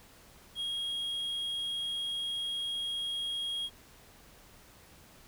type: tone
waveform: triangle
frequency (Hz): 3275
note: G#7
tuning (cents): -25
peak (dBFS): -31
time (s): 0.55-3.7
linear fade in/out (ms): 50
effects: pink hiss -57 dBFS RMS until 5.27 s